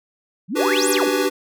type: exponential two-way sweep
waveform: sine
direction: up then down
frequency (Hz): 155.56 to 12000 to 155.56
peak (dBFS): -21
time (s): 0.48-1.09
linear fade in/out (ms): 50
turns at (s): 0.9
type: chord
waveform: square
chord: G major seventh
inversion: second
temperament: equal with one note detuned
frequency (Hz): 293.7 / 375.2 / 392 / 493.9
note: D4 / F#4 / G4 / B4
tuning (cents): 0 / +24 / 0 / 0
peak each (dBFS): -24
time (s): 0.55-1.3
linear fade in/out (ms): 20
type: tone with vibrato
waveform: 10% pulse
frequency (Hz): 830.6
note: G#5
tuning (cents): 0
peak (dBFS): -20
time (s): 0.59-1.26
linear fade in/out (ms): 5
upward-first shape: square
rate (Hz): 2.4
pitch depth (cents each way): 10
effects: none